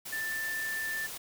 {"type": "tone in noise", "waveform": "sine", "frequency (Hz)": 1771, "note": "A6", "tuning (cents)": 11, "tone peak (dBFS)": -32, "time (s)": [0.12, 1.07], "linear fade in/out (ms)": 10, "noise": "white", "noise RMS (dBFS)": -41, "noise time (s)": [0.05, 1.18], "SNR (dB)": 6, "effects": []}